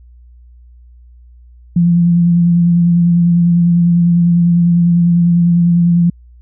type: tone with vibrato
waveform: sine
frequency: 172.1 Hz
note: F3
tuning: 25 cents flat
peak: -7 dBFS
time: 1.76-6.1 s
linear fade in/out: 5 ms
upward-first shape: sine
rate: 10 Hz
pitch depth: 21 cents each way
effects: added 60 Hz sine -38 dBFS peak until 6.41 s